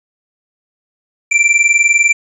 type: tone pair together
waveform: square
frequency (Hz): 2340 / 2360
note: D7 / D7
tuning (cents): -7 / +8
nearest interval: unison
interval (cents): 15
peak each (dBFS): -12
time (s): 1.31-2.13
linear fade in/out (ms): 10
effects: resampled to 24000 Hz + 8-bit